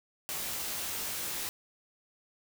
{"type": "noise with comb filter", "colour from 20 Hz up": "white", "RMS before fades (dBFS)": -36, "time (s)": [0.29, 1.49], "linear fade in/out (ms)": 0, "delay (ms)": 18, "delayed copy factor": -0.75, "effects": []}